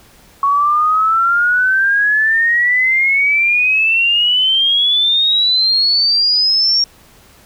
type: exponential sweep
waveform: sine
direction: up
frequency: 1108.7 to 5580 Hz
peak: -10 dBFS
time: 0.43-6.84 s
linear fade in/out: 2 ms
effects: pink hiss -46 dBFS RMS until 7.45 s